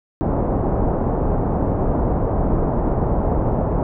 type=low-pass noise; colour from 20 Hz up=pink; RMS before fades=-19 dBFS; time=0.21-3.83 s; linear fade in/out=0 ms; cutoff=870 Hz; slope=24 dB/octave; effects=none